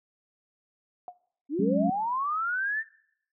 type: tone with exponential decay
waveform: sine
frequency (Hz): 720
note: F#5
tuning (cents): -47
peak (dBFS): -32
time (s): 1.08-1.16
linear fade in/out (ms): 1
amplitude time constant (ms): 16
type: linear sweep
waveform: sine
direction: up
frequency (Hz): 261.6 to 1819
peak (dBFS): -26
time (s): 1.49-2.84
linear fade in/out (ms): 50
type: chord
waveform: sine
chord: F# suspended second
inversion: none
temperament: equal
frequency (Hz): 185 / 207.7 / 277.2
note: F#3 / G#3 / C#4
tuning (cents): 0 / 0 / 0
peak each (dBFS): -27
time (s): 1.59-1.9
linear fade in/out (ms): 5
effects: noise-tail reverb RT60 0.7 s tail -21 dB re dry